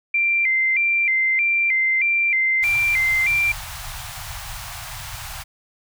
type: tone with vibrato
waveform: sine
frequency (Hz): 2217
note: C#7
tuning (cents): 0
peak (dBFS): -16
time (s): 0.14-3.52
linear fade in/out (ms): 5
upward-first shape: square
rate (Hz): 1.6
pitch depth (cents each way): 110
type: band-stop noise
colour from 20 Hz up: pink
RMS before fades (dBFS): -33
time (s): 2.62-5.44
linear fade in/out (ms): 20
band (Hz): 140 to 690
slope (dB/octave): 48
effects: none

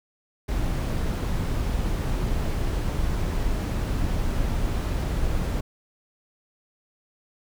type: noise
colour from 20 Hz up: brown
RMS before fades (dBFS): -25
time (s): 0.48-5.61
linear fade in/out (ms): 10
effects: none

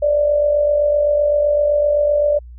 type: tone with amplitude modulation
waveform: sine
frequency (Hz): 587.3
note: D5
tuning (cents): 0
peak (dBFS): -10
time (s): 0.02-2.39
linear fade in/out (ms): 10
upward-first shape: sine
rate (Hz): 47.8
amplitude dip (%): 50
effects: added 60 Hz sine -34 dBFS peak until 2.58 s

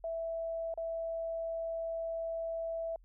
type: tone with dropouts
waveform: sine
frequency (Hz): 659.3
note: E5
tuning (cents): 0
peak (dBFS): -34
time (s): 0.04-2.96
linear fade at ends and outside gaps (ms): 2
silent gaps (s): 0.74-0.775
effects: added 42 Hz sine -57 dBFS peak until 3.04 s

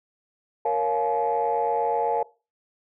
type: chord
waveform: sine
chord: Bb minor seventh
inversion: none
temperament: equal with one note detuned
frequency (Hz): 466.2 / 554.4 / 698.5 / 852.5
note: Bb4 / Db5 / F5 / Ab5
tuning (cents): 0 / 0 / 0 / +45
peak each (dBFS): -25 / -29 / -27 / -24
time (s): 0.65-2.23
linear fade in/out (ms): 5
effects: noise-tail reverb RT60 0.3 s tail -20 dB re dry + tanh soft clip ceiling -14 dBFS

